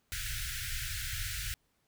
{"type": "band-stop noise", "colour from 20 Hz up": "pink", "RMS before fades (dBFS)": -37, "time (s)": [0.12, 1.54], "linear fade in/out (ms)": 0, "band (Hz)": [130, 1400], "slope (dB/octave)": 96, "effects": ["pink hiss -75 dBFS RMS until 1.87 s"]}